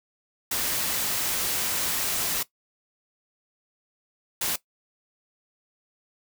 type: noise bursts at uneven times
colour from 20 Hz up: white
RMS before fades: -27 dBFS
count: 2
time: 0.51-2.43 / 4.41-4.56 s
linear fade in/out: 5 ms
effects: noise-tail reverb RT60 0.1 s tail -17 dB re dry